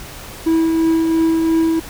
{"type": "tone with tremolo", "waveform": "triangle", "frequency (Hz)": 325.7, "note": "E4", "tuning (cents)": -21, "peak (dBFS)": -9, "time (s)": [0.46, 1.8], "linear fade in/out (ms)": 10, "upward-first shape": "triangle", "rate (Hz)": 2.9, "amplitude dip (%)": 30, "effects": ["added 50 Hz sine -42 dBFS peak until 1.89 s", "pink hiss -34 dBFS RMS until 1.89 s"]}